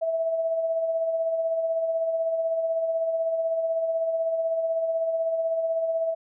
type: tone with tremolo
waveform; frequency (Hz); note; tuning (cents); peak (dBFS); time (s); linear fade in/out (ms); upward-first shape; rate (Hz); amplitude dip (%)
sine; 655; E5; -11; -21; 0.01-6.15; 20; sine; 16; 40
effects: none